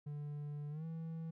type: tone with pitch glide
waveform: triangle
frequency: 146.83 to 162.92 Hz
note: D3 to E3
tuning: 0 to -20 cents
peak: -39 dBFS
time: 0.06-1.31 s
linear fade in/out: 10 ms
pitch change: +180 cents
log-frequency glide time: 0.7-0.85 s
effects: none